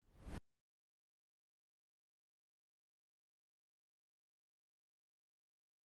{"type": "noise with exponential growth", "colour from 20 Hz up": "brown", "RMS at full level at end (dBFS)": -41, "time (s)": [0.02, 0.38], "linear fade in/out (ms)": 2, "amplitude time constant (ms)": 77, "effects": ["Opus 32 kbps"]}